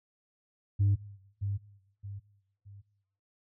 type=tone with echo; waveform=sine; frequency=100 Hz; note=G2; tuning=35 cents sharp; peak=-20 dBFS; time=0.79-0.96 s; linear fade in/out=20 ms; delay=620 ms; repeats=3; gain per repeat=-9 dB; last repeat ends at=2.82 s; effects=noise-tail reverb RT60 1.0 s tail -22 dB re dry + tanh soft clip ceiling -20 dBFS